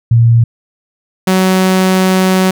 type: tone pair in turn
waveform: sine / sawtooth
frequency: 116.54 / 187.19 Hz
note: A#2 / F#3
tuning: 0 / +20 cents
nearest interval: minor sixth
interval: 820 cents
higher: second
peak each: -4 dBFS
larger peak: neither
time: 0.11-0.44 / 1.27-2.51 s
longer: second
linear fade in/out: 5 ms
effects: none